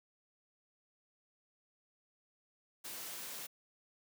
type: noise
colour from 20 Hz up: white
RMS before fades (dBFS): -45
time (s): 2.84-3.47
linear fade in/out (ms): 10
effects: high-pass 150 Hz 12 dB/octave